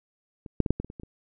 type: clicks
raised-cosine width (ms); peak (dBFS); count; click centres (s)
3; -27 / -7 / -14 / -8 / -17 / -28 / -28 / -26 / -29; 9; 0.462 / 0.603 / 0.662 / 0.706 / 0.8 / 0.846 / 0.901 / 0.998 / 1.034
effects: none